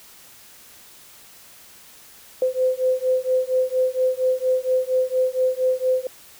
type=beating tone pair; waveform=sine; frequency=511 / 515.3 Hz; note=C5 / C5; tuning=-41 / -27 cents; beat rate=4.3 Hz; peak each=-21 dBFS; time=2.42-6.07 s; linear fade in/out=2 ms; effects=white hiss -47 dBFS RMS until 6.39 s